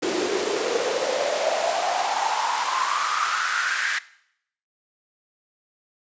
pink noise with high-pass filter sweep, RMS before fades -24 dBFS, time 0.02-3.99 s, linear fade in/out 10 ms, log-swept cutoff 340 to 1700 Hz, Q 6.7, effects noise-tail reverb RT60 0.7 s tail -18 dB re dry + resampled to 16000 Hz

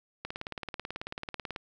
click train, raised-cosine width 0.3 ms, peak -20 dBFS, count 25, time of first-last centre 0.25-1.561 s, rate 18.3 Hz, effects none

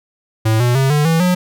square tone with pitch steps, 110.5 / 121.9 / 134.48 / 148.35 / 163.66 / 180.55 Hz, A2 / B2 / C3 / D3 / E3 / F#3, +8 / -22 / +48 / +18 / -12 / -42 cents, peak -12 dBFS, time 0.45-1.35 s, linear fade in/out 10 ms, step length 150 ms, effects none

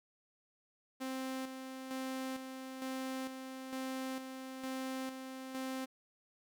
sawtooth tone with tremolo, 262.2 Hz, C4, 4 cents sharp, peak -34 dBFS, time 1-5.86 s, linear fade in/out 20 ms, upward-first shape square, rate 1.1 Hz, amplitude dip 50%, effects none

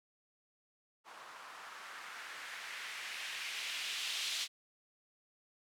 violet noise with low-pass filter sweep, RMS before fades -43 dBFS, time 1.04-4.48 s, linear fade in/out 50 ms, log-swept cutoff 1000 to 3600 Hz, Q 1.7, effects none

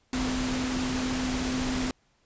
sine tone in noise, 255.6 Hz, C4, 40 cents flat, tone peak -28 dBFS, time 0.13-1.91 s, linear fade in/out 2 ms, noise pink, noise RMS -32 dBFS, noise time 0.13-1.91 s, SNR +1 dB, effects pink hiss -68 dBFS RMS until 2.25 s + resampled to 16000 Hz

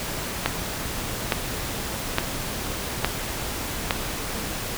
click train, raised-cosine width 0.3 ms, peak -3 dBFS, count 5, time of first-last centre 0.46-3.908 s, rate 1.16 Hz, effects pink hiss -30 dBFS RMS until 4.77 s

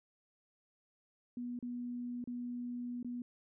sine tone with dropouts, 243.5 Hz, B3, 24 cents flat, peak -38 dBFS, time 1.37-3.22 s, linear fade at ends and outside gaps 2 ms, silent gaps 1.59-1.626 / 2.241-2.274 / 3.029-3.046 s, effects none

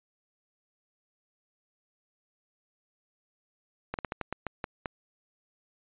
slowing click train, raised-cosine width 0.5 ms, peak -17 dBFS, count 9, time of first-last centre 3.94-4.858 s, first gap 48 ms, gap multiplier 1.24, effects resampled to 8000 Hz

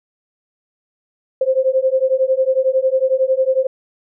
sine beating tone pair, 519 / 530 Hz, C5 / C5, -14 / +22 cents, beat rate 11 Hz, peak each -16 dBFS, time 1.41-3.67 s, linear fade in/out 5 ms, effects none

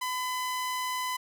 sawtooth tone, 1008 Hz, B5, 35 cents sharp, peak -26 dBFS, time 0.01-1.17 s, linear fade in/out 10 ms, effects none

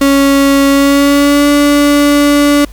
35% pulse tone with pitch glide, 277.2 to 289 Hz, C#4 to D4, 0 to -28 cents, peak -4 dBFS, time 0.01-2.65 s, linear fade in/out 5 ms, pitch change +72 cents, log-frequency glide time 0.7-1.48 s, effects added 50 Hz sine -28 dBFS peak until 2.72 s + pink hiss -41 dBFS RMS until 2.72 s

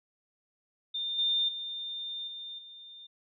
sine tone with level steps, 3610 Hz, A7, 44 cents sharp, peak -31 / -25 / -35 / -39 / -46 dBFS, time 0.94-3.07 s, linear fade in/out 10 ms, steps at 1.18 / 1.48 / 2.27 / 2.58 s, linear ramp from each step 10 ms, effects none

